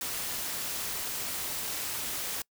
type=noise with amplitude modulation; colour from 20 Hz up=white; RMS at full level=-32 dBFS; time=0.01-2.42 s; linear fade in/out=2 ms; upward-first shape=sine; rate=249 Hz; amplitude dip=55%; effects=noise-tail reverb RT60 0.1 s tail -25 dB re dry